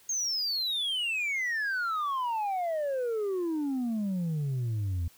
sine exponential sweep, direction down, 6540 to 81.8 Hz, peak -25 dBFS, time 0.09-5.08 s, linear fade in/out 5 ms, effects tanh soft clip ceiling -27 dBFS + white hiss -59 dBFS RMS until 5.17 s

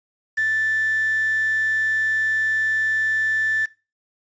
sine tone with quantisation, 1760 Hz, A6, in tune, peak -18 dBFS, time 0.37-3.66 s, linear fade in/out 10 ms, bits 6, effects noise-tail reverb RT60 0.3 s tail -20 dB re dry + resampled to 16000 Hz

